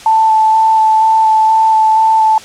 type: tone with vibrato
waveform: sine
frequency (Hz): 880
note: A5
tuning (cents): 0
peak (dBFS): -6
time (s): 0.06-2.38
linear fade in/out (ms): 2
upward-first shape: square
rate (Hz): 2.1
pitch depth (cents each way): 9
effects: white hiss -33 dBFS RMS until 2.44 s + low-pass 7000 Hz 12 dB/octave